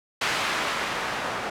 blue noise with low-pass filter sweep, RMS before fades -28 dBFS, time 0.21-1.5 s, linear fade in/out 5 ms, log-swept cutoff 2000 to 1000 Hz, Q 0.74, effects none

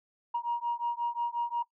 sine beating tone pair, 945 / 950.6 Hz, A#5 / A#5, +23 / +34 cents, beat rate 5.6 Hz, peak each -31 dBFS, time 0.34-1.63 s, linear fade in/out 10 ms, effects noise-tail reverb RT60 0.1 s tail -21 dB re dry + tanh soft clip ceiling -23 dBFS

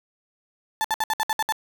35% pulse tone bursts, 878 Hz, A5, 4 cents flat, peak -19 dBFS, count 8, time 0.81-1.523 s, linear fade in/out 0 ms, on 34 ms, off 63 ms, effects none

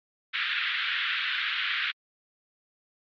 pink band-pass noise, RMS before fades -29 dBFS, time 0.33-1.92 s, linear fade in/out 20 ms, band 1400 to 3700 Hz, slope 48 dB/octave, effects MP3 48 kbps

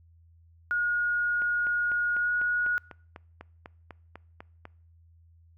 sine tone with pitch glide, 1439 to 1452.4 Hz, F#6 to F#6, -49 to -33 cents, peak -24 dBFS, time 0.71-2.78 s, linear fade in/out 0 ms, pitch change +16 cents, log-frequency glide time 2.19-2.3 s
click train, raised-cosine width 0.5 ms, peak -27 dBFS, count 14, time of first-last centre 1.42-4.654 s, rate 4.02 Hz
effects noise-tail reverb RT60 0.6 s tail -24 dB re dry + added 83 Hz sine -55 dBFS peak until 5.57 s

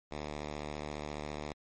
5% pulse tone, 74.6 Hz, D2, 28 cents sharp, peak -27 dBFS, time 0.11-1.53 s, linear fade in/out 5 ms, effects low-pass 7000 Hz 12 dB/octave + MP3 32 kbps

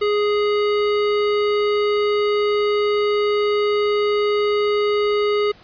square tone, 415.3 Hz, G#4, in tune, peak -17 dBFS, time 0.01-5.52 s, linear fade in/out 10 ms, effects pink hiss -48 dBFS RMS until 5.63 s + resampled to 11025 Hz

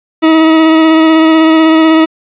40% pulse tone with vibrato, 319.6 Hz, D#4, 47 cents sharp, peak -3 dBFS, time 0.22-2.06 s, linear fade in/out 20 ms, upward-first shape sine, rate 16 Hz, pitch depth 17 cents each way, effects resampled to 8000 Hz + 7-bit

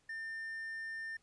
triangle tone, 1800 Hz, A6, 39 cents sharp, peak -38 dBFS, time 0.09-1.17 s, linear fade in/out 5 ms, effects pink hiss -73 dBFS RMS until 1.22 s + resampled to 22050 Hz

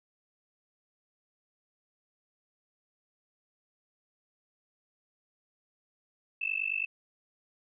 sine tone with amplitude modulation, 2637 Hz, E7, in tune, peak -25 dBFS, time 6.41-6.86 s, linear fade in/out 10 ms, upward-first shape sine, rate 49.1 Hz, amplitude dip 100%, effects none

